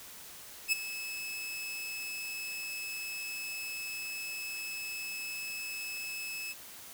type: tone with ADSR envelope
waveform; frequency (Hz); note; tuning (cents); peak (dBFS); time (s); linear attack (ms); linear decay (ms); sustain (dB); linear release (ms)
sawtooth; 2600; E7; -24; -20; 0.68-6.54; 43; 14; -14; 27
effects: white hiss -49 dBFS RMS until 6.93 s